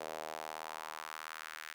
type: tone with high-pass filter sweep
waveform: sawtooth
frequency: 78.5 Hz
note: D#2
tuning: 16 cents sharp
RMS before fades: -45 dBFS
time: 0-1.74 s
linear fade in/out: 10 ms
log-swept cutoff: 560 to 1700 Hz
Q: 2
effects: none